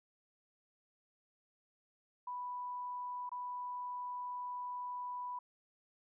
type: tone with dropouts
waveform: sine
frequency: 987.8 Hz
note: B5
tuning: in tune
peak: -39 dBFS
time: 2.27-5.39 s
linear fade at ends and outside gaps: 5 ms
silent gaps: 3.293-3.316 s
effects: none